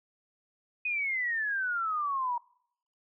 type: exponential sweep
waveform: sine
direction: down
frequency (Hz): 2517 to 942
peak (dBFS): -28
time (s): 0.85-2.38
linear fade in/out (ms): 5
effects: noise-tail reverb RT60 0.7 s tail -25 dB re dry